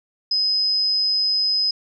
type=tone; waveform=sine; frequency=5050 Hz; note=D#8; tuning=25 cents sharp; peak=-17 dBFS; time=0.31-1.71 s; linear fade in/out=5 ms; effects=none